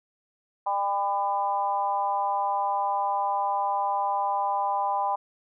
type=harmonic tone; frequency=200 Hz; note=G3; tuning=35 cents sharp; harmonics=3 / 4 / 5 / 6; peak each=-35 / -26 / -27 / -39 dBFS; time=0.66-5.16 s; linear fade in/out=10 ms; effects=none